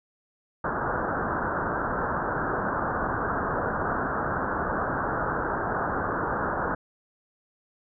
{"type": "low-pass noise", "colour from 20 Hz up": "white", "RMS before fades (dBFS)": -28, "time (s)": [0.64, 6.75], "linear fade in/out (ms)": 5, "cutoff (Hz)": 1600, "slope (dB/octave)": 96, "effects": []}